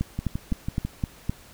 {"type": "two click trains", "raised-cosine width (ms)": 5, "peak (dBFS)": [-15, -12], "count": [5, 6], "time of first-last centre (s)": [[0.19, 0.85], [0.01, 1.295]], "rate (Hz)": [6.06, 3.89], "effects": ["pink hiss -50 dBFS RMS until 1.53 s"]}